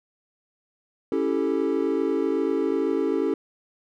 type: chord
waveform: triangle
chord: A dominant seventh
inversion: first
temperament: equal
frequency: 277.2 / 329.6 / 392 / 440 Hz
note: C#4 / E4 / G4 / A4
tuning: 0 / 0 / 0 / 0 cents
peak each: -25 dBFS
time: 1.12-3.34 s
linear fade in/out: 2 ms
effects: none